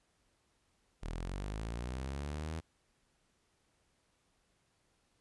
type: linear sweep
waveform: sawtooth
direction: up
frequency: 38.02 to 81.9 Hz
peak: -34 dBFS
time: 1.02-2.61 s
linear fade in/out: 20 ms
effects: pink hiss -75 dBFS RMS until 5.2 s + resampled to 24000 Hz